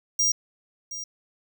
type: tone with echo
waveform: square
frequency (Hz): 5700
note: F8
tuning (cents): +34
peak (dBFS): -20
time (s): 0.19-0.32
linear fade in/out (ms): 5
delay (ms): 720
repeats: 1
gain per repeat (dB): -13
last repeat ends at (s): 1.04
effects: none